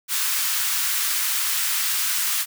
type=high-pass noise; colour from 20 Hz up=white; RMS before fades=-23 dBFS; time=0.08-2.46 s; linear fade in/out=50 ms; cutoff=1100 Hz; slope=24 dB/octave; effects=none